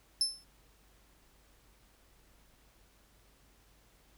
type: tone with exponential decay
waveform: 35% pulse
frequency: 5274 Hz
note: E8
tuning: in tune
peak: -21 dBFS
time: 0.21-0.44 s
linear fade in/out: 1 ms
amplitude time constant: 50 ms
effects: added 50 Hz sine -66 dBFS peak until 4.17 s + pink hiss -66 dBFS RMS until 4.17 s